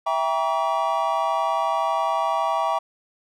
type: chord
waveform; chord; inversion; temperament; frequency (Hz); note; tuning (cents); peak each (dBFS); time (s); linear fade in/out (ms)
triangle; E diminished seventh; none; just; 659.3 / 791.1 / 949.3 / 1139.2; E5 / G5 / Bb5 / Db6; 0 / +16 / +31 / +47; -24; 0.06-2.79; 10
effects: none